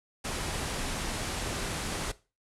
pink low-pass noise, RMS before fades -34 dBFS, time 0.24-2.12 s, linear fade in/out 10 ms, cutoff 11000 Hz, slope 48 dB/octave, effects noise-tail reverb RT60 0.3 s tail -18 dB re dry

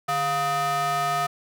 square ring-modulated tone, 277.2 Hz, C#4, in tune, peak -20 dBFS, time 0.08-1.27 s, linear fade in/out 10 ms, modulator 981 Hz, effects none

